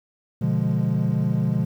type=chord; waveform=triangle; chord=B diminished seventh; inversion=none; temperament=equal; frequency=123.47 / 146.83 / 174.61 / 207.7 Hz; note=B2 / D3 / F3 / Ab3; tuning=0 / 0 / 0 / 0 cents; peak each=-22 / -22 / -22 / -24 dBFS; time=0.41-1.65 s; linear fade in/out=10 ms; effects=tanh soft clip ceiling -10 dBFS + 9-bit